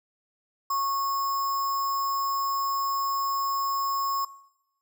sine tone with sample-and-hold, 1100 Hz, C#6, 14 cents flat, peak -24 dBFS, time 0.7-4.25 s, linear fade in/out 5 ms, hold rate 6300 Hz, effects noise-tail reverb RT60 0.9 s tail -20 dB re dry

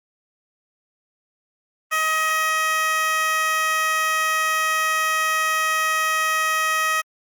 15% pulse tone with high-pass filter, 632 Hz, D#5, 27 cents sharp, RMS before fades -21 dBFS, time 1.91-7.02 s, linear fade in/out 20 ms, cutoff 1300 Hz, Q 1.5, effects Opus 32 kbps

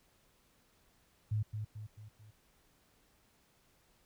sine tone with echo, 106.9 Hz, A2, 49 cents flat, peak -30 dBFS, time 1.31-1.43 s, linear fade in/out 10 ms, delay 220 ms, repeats 4, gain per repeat -6 dB, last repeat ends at 2.31 s, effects pink hiss -70 dBFS RMS until 4.05 s

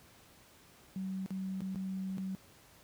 sine tone with dropouts, 190 Hz, F#3, 46 cents sharp, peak -35 dBFS, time 0.96-2.35 s, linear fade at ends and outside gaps 0 ms, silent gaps 1.261-1.306 / 1.606-1.618 / 1.747-1.758 / 2.173-2.182 s, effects pink hiss -60 dBFS RMS until 2.83 s + high-pass 60 Hz 12 dB/octave

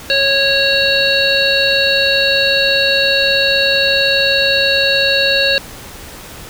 harmonic tone, 550 Hz, C#5, 14 cents flat, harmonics 1 / 3 / 5 / 7 / 8, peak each -17 / -17 / -17 / -17 / -17 dBFS, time 0.1-5.58 s, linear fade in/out 0 ms, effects pink hiss -33 dBFS RMS until 6.49 s

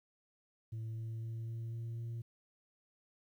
sine tone with pitch steps, 111.9 / 112.74 / 113.59 / 114.45 / 115.31 / 116.18 Hz, A2 / A2 / A#2 / A#2 / A#2 / A#2, +30 / +43 / -44 / -31 / -18 / -5 cents, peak -36 dBFS, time 0.72-2.22 s, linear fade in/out 10 ms, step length 250 ms, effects tanh soft clip ceiling -38 dBFS + 12-bit

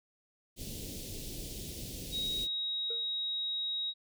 pink band-stop noise, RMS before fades -42 dBFS, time 0.56-2.48 s, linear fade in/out 50 ms, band 480 to 3100 Hz, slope 24 dB/octave
sine tone, 3800 Hz, A#7, 33 cents sharp, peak -32 dBFS, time 2.11-3.94 s, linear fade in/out 50 ms
triangle tone with exponential decay, 463.3 Hz, A#4, 11 cents flat, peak -37 dBFS, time 2.9-3.12 s, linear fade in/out 5 ms, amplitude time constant 46 ms
effects none

